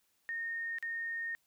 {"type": "tone with dropouts", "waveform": "sine", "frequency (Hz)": 1841, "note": "A#6", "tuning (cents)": -22, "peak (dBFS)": -35, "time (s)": [0.29, 1.35], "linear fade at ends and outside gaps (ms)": 0, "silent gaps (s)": [0.785, 0.826], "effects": ["white hiss -75 dBFS RMS until 1.46 s"]}